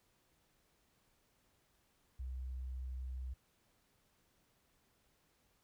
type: tone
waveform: sine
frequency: 63.9 Hz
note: C2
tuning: 40 cents flat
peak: -40 dBFS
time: 2.19-3.34 s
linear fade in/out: 10 ms
effects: pink hiss -75 dBFS RMS until 5.63 s